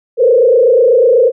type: tone with frequency modulation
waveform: sine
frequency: 490 Hz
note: B4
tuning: 14 cents flat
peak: -5 dBFS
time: 0.17-1.32 s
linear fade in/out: 50 ms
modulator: 28.1 Hz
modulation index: 1.5
effects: none